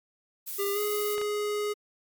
violet noise, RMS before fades -35 dBFS, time 0.46-1.16 s, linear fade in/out 20 ms
square tone with pitch glide, 400.7 to 416.8 Hz, G4 to G#4, +38 to +6 cents, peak -28 dBFS, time 0.58-1.74 s, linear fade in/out 20 ms, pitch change +68 cents, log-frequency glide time 0.73-0.79 s
clicks, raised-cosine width 0.3 ms, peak -22 dBFS, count 2, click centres 1.181 / 1.215 s
effects MP3 96 kbps

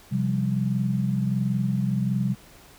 sine chord, C suspended fourth, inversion none, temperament equal, 130.81 / 174.61 / 196 Hz, C3 / F3 / G3, 0 / 0 / 0 cents, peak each -25 / -29 / -25 dBFS, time 0.11-2.35 s, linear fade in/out 20 ms, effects pink hiss -51 dBFS RMS until 2.78 s

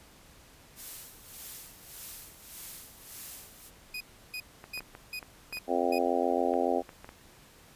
blue noise with tremolo, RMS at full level -41 dBFS, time 0.75-3.71 s, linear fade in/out 50 ms, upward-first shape sine, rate 1.7 Hz, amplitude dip 75%
30% pulse tone bursts, 2489 Hz, D#7, in tune, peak -33 dBFS, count 6, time 3.94-5.986 s, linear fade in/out 5 ms, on 66 ms, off 330 ms
clicks, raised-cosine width 0.5 ms, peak -29 dBFS, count 11, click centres 4.641 / 4.776 / 4.806 / 4.951 / 5.228 / 5.526 / 5.571 / 6.538 / 6.892 / 7.045 / 7.091 s
harmonic tone, 87.1 Hz, F2, 4 cents flat, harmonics 3 / 4 / 5 / 6 / 7 / 8 / 9, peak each -33 / -33 / -33 / -33 / -33 / -33 / -33 dBFS, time 5.67-6.83 s, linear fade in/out 50 ms
effects pink hiss -56 dBFS RMS until 7.75 s + resampled to 32000 Hz

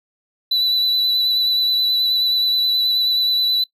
triangle tone with vibrato, 3972 Hz, B7, 9 cents sharp, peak -14 dBFS, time 0.51-3.64 s, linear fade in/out 5 ms, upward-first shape sine, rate 9.4 Hz, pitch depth 20 cents each way, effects noise-tail reverb RT60 0.1 s tail -21 dB re dry

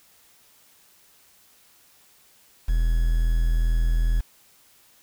triangle tone with quantisation, 41.2 Hz, E1, in tune, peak -16 dBFS, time 2.68-4.21 s, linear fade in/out 10 ms, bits 7, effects white hiss -57 dBFS RMS until 5.02 s

